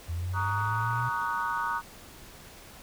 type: linear sweep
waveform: sine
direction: up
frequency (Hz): 82.2 to 123.47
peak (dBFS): -29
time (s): 0.08-1.1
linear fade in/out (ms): 20
type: chord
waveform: sine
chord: D# minor seventh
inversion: second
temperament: equal with one note detuned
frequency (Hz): 932.3 / 1124.9 / 1244.5 / 1480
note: A#5 / C#6 / D#6 / F#6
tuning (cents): 0 / +25 / 0 / 0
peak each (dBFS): -31 / -34 / -33 / -33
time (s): 0.33-1.82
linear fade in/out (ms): 50
effects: tanh soft clip ceiling -18 dBFS + pink hiss -49 dBFS RMS until 2.82 s